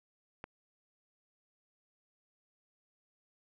click, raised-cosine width 0.5 ms, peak -27 dBFS, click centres 0.441 s, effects none

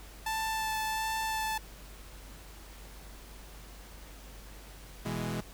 sawtooth tone with vibrato, 880 Hz, A5, in tune, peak -27 dBFS, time 0.26-1.58 s, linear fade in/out 5 ms, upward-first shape sine, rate 1.4 Hz, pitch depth 10 cents each way
sawtooth chord, E major, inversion second, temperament equal, 123.47 / 164.81 / 207.7 Hz, B2 / E3 / G#3, 0 / 0 / 0 cents, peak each -33 dBFS, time 5.05-5.41 s, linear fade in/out 10 ms
effects added 49 Hz sine -48 dBFS peak until 5.53 s + pink hiss -52 dBFS RMS until 5.53 s

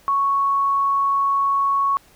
sine tone, 1108.7 Hz, C#6, in tune, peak -16 dBFS, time 0.08-1.97 s, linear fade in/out 0 ms, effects pink hiss -53 dBFS RMS until 2.15 s

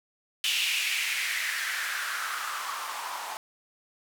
blue noise with band-pass filter sweep, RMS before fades -31 dBFS, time 0.44-3.37 s, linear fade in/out 0 ms, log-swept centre 2900 to 860 Hz, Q 3.9, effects none

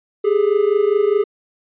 triangle tone pair together, 400 / 424.9 Hz, G4 / G#4, +35 / +40 cents, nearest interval minor second, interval 105 cents, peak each -14 dBFS, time 0.24-1.24 s, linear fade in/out 10 ms, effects resampled to 8000 Hz

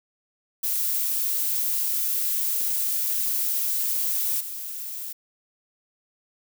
violet noise with level steps, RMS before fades -25 / -34 dBFS, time 0.63-5.13 s, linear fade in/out 10 ms, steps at 4.4 s, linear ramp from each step 10 ms, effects none

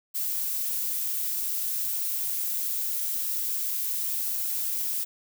violet noise, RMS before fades -29 dBFS, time 0.14-5.05 s, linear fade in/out 20 ms, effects none

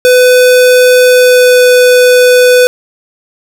square tone with pitch glide, 501 to 498.1 Hz, B4 to B4, +25 to +15 cents, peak -3 dBFS, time 0.05-2.67 s, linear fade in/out 0 ms, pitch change -10 cents, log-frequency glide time 1.07-1.64 s, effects none

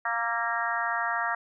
harmonic tone with a mistuned harmonic, 233.1 Hz, A#3, in tune, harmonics 3 / 4 / 5 / 6 / 7 / 8, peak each -33 / -33 / -33 / -33 / -33 / -33 dBFS, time 0.05-1.35 s, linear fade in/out 5 ms, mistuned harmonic 6, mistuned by -37 cents, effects none

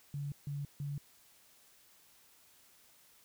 sine tone bursts, 142.8 Hz, D3, 48 cents flat, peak -36 dBFS, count 3, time 0.14-0.98 s, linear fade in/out 2 ms, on 180 ms, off 150 ms, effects white hiss -64 dBFS RMS until 3.24 s

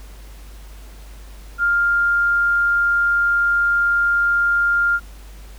sine tone, 1401 Hz, F6, 5 cents sharp, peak -14 dBFS, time 1.58-5 s, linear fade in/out 50 ms, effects added 50 Hz sine -36 dBFS peak until 5.58 s + pink hiss -47 dBFS RMS until 5.58 s

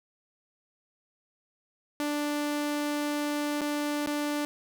sawtooth tone with dropouts, 294 Hz, D4, 2 cents sharp, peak -24 dBFS, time 2-4.45 s, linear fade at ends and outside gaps 0 ms, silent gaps 3.61-3.616 / 4.062-4.073 s, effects none

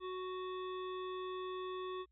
harmonic tone with a mistuned harmonic, 370 Hz, F#4, in tune, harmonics 1 / 3 / 5 / 7 / 9 / 10, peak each -41 / -45 / -58 / -59 / -55 / -65 dBFS, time 0-2.06 s, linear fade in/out 50 ms, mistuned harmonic 9, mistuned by +62 cents, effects added 60 Hz sine -70 dBFS peak until 2.11 s

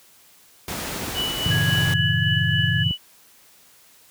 pink noise, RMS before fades -29 dBFS, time 0.68-1.94 s, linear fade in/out 2 ms
sine tone with tremolo, 2960 Hz, F#7, in tune, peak -22 dBFS, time 1.14-2.98 s, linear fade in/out 50 ms, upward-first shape sine, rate 3.6 Hz, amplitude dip 50%
sine chord, G diminished seventh, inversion none, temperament equal, 98 / 116.54 / 138.59 / 164.81 Hz, G2 / Bb2 / Db3 / Fb3, 0 / 0 / 0 / 0 cents, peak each -25 dBFS, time 1.46-2.91 s, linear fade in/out 0 ms
sine tone with pitch glide, 1662 to 1701.8 Hz, G#6 to G#6, +1 to +42 cents, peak -23 dBFS, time 1.5-2.84 s, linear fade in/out 20 ms, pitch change +41 cents, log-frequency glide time 1.74-2.22 s
effects white hiss -53 dBFS RMS until 4.1 s + high-pass 60 Hz 12 dB/octave

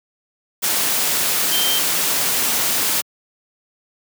sine tone in noise, 3136 Hz, G7, in tune, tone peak -20 dBFS, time 1.51-1.8 s, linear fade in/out 20 ms, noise white, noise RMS -19 dBFS, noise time 0.62-3.02 s, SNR -4 dB, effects high-pass 150 Hz 12 dB/octave

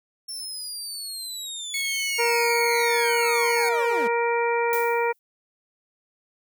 25% pulse linear sweep, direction down, 5430 to 196 Hz, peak -27 dBFS, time 0.28-4.08 s, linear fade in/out 10 ms
sawtooth tone, 2197 Hz, C#7, 16 cents flat, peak -22 dBFS, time 1.74-3.69 s, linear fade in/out 2 ms
harmonic tone, 469.9 Hz, A#4, 14 cents sharp, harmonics 1 / 2 / 3 / 4 / 5, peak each -23 / -25 / -33 / -33 / -30 dBFS, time 2.18-5.13 s, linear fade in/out 20 ms
violet noise with exponential decay, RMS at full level -30 dBFS, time 4.73-5.19 s, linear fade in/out 0 ms, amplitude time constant 100 ms
effects none

